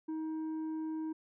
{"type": "tone with tanh clipping", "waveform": "sine", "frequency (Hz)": 315.9, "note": "D#4", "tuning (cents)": 26, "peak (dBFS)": -36, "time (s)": [0.08, 1.13], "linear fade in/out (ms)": 10, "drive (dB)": 5, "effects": []}